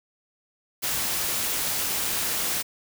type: noise with amplitude modulation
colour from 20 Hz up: white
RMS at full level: -25 dBFS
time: 0.82-2.63 s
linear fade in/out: 20 ms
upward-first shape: sine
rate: 226 Hz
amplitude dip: 40%
effects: none